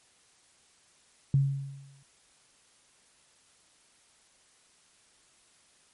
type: tone with exponential decay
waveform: sine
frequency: 138 Hz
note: C#3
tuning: 7 cents flat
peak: -18 dBFS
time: 1.34-2.03 s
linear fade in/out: 2 ms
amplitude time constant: 150 ms
effects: white hiss -63 dBFS RMS until 5.93 s + MP3 48 kbps